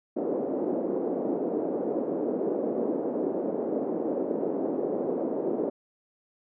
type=band-pass noise; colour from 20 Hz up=white; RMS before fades=-29 dBFS; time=0.16-5.7 s; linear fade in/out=10 ms; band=250 to 500 Hz; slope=24 dB/octave; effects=none